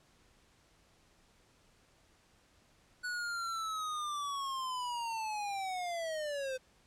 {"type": "linear sweep", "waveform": "square", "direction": "down", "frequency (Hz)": [1480, 510], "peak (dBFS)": -36, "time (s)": [3.03, 6.58], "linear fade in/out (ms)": 20, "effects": ["pink hiss -67 dBFS RMS until 6.86 s", "low-pass 9000 Hz 12 dB/octave"]}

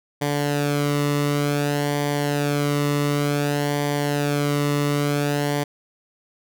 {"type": "tone with flanger", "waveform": "sawtooth", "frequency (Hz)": 144.9, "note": "D3", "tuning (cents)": -23, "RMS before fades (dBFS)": -22, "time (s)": [0.21, 5.64], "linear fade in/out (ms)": 10, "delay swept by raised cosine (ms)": [0.75, 1.26], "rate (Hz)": 0.55, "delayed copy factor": -0.65, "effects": []}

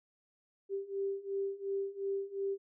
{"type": "beating tone pair", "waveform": "sine", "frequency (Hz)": [392, 394.8], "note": ["G4", "G4"], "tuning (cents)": [0, 12], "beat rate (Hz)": 2.8, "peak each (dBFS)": [-38, -36], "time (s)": [0.69, 2.58], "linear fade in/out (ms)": 50, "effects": []}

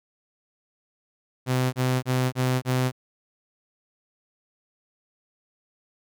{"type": "tone bursts", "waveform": "sawtooth", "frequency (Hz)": 127.9, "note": "C3", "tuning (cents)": -39, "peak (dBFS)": -17, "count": 5, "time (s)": [1.46, 2.918], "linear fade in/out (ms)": 50, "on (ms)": 270, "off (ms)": 27, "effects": []}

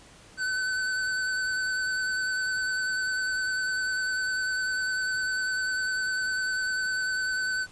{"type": "tone with vibrato", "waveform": "square", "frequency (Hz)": 1516, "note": "F#6", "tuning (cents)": 42, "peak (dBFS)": -27, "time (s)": [0.37, 7.67], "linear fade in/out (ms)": 50, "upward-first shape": "sine", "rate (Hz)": 10, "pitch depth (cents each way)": 17, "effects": ["pink hiss -52 dBFS RMS until 7.71 s", "resampled to 22050 Hz"]}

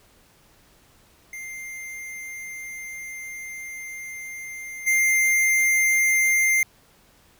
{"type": "tone with level steps", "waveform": "square", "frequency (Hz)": 2099, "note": "C7", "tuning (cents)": 5, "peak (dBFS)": [-34, -18], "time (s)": [1.33, 6.63], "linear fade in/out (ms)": 2, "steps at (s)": 4.86, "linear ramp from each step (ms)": 20, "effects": ["pink hiss -57 dBFS RMS until 7.39 s"]}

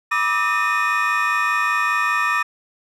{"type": "tone cluster", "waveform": "triangle", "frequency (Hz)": [977, 1172, 1277, 1819, 2480], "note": ["B5", "D6", "D#6", "A#6", "D#7"], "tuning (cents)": [-19, -4, 45, -43, -6], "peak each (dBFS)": [-28, -20, -23, -20, -23], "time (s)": [0.11, 2.43], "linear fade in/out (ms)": 10, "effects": []}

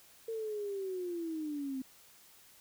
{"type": "linear sweep", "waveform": "sine", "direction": "down", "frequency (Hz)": [455.8, 257.8], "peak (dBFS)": -35, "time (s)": [0.28, 1.82], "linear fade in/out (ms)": 5, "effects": ["white hiss -60 dBFS RMS until 2.6 s"]}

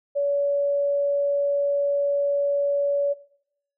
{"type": "tone", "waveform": "sine", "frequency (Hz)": 568, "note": "C#5", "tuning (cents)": 42, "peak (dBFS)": -20, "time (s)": [0.15, 3.14], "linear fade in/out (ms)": 20, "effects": ["noise-tail reverb RT60 0.7 s tail -18 dB re dry"]}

